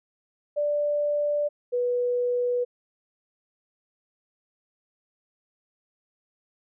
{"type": "tone pair in turn", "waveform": "sine", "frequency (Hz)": [587.3, 489.7], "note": ["D5", "B4"], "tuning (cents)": [0, -15], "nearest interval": "minor third", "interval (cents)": 315, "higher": "first", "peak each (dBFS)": -22, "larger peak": "neither", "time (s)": [[0.56, 1.49], [1.72, 2.65]], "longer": "neither", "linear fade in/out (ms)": 20, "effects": []}